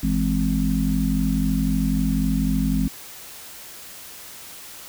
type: harmonic tone with a mistuned harmonic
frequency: 52.4 Hz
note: G#1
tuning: 16 cents sharp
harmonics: 1 / 3 / 4 / 5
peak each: -24 / -24 / -24 / -24 dBFS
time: 0.03-2.88 s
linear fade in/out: 5 ms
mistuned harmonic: 3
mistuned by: +92 cents
effects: white hiss -40 dBFS RMS until 4.88 s